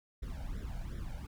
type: noise with flanger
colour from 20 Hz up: brown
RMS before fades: -40 dBFS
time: 0.22-1.27 s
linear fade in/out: 10 ms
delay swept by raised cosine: 0.54 to 1.35 ms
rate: 2.7 Hz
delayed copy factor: +0.9
effects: none